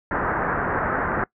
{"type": "low-pass noise", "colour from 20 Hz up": "white", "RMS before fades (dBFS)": -24, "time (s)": [0.11, 1.24], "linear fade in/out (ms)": 2, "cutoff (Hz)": 1700, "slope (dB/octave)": 48, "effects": ["noise-tail reverb RT60 0.1 s tail -22 dB re dry"]}